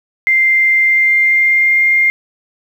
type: tone with pitch glide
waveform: sine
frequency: 2093 to 2114 Hz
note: C7 to C7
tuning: 0 to +17 cents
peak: -8 dBFS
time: 0.27-2.1 s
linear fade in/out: 0 ms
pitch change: +17 cents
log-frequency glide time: 0.81-1.84 s
effects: 7-bit